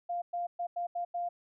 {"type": "tone bursts at uneven times", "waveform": "sine", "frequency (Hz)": 698.5, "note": "F5", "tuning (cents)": 0, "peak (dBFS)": -31, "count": 6, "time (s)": [[0.09, 0.22], [0.33, 0.47], [0.59, 0.67], [0.76, 0.87], [0.95, 1.05], [1.14, 1.29]], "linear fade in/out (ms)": 10, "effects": []}